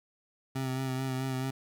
25% pulse tone with vibrato, 131.3 Hz, C3, 6 cents sharp, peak -27 dBFS, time 0.55-1.51 s, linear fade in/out 10 ms, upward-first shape sine, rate 4.6 Hz, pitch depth 27 cents each way, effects none

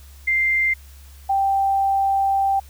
sine tone pair in turn, 2093 / 784 Hz, C7 / G5, 0 / 0 cents, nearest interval octave + perfect fourth, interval 1700 cents, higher first, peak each -16 dBFS, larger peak neither, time 0.27-0.74 / 1.29-2.6 s, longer second, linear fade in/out 10 ms, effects added 69 Hz sine -41 dBFS peak until 2.69 s + white hiss -51 dBFS RMS until 2.69 s

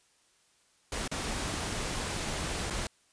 pink noise with dropouts, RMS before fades -34 dBFS, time 0.92-2.87 s, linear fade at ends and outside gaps 2 ms, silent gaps 1.078-1.114 / 2.701-2.706 s, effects white hiss -67 dBFS RMS until 3.12 s + resampled to 22050 Hz

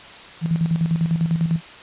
sine tone with tremolo, 164.81 Hz, E3, in tune, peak -15 dBFS, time 0.41-1.61 s, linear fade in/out 50 ms, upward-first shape square, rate 10 Hz, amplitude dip 60%, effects white hiss -40 dBFS RMS until 1.82 s + resampled to 8000 Hz

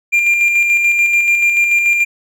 triangle tone with tremolo, 2392 Hz, D7, 31 cents sharp, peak -7 dBFS, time 0.12-2.05 s, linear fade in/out 20 ms, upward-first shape square, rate 6.9 Hz, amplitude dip 35%, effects none

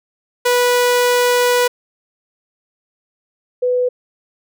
sawtooth / sine tone pair in turn, 490.5 / 497.3 Hz, B4 / B4, -12 / +12 cents, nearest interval unison, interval 24 cents, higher second, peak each -8 / -13 dBFS, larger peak first, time 0.45-1.68 / 3.62-3.89 s, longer first, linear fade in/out 10 ms, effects none

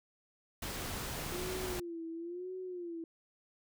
pink noise, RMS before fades -40 dBFS, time 0.62-1.8 s, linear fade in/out 5 ms
sine tone with vibrato, 349.2 Hz, F4, in tune, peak -39 dBFS, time 1.32-3.04 s, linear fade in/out 2 ms, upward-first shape sine, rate 1 Hz, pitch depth 110 cents each way
effects none

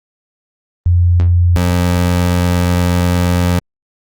sine / 25% pulse tone pair in turn, 87.6 / 88.46 Hz, F2 / F2, +6 / +23 cents, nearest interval unison, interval 17 cents, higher second, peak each -7 dBFS, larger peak neither, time 0.86-1.56 / 1.56-3.59 s, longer second, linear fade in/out 0 ms, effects Opus 32 kbps

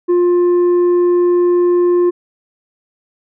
sine tone with tanh clipping, 352.7 Hz, F4, 17 cents sharp, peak -10 dBFS, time 0.08-2.11 s, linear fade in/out 20 ms, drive 4 dB, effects none

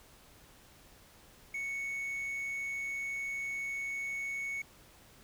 triangle tone, 2217 Hz, C#7, in tune, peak -33 dBFS, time 1.54-4.62 s, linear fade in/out 5 ms, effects pink hiss -59 dBFS RMS until 5.23 s

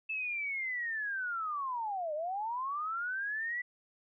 sine linear two-way sweep, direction down then up, 2637 to 587.3 to 1983 Hz, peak -33 dBFS, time 0.09-3.62 s, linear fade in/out 10 ms, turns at 2.14 s, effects none

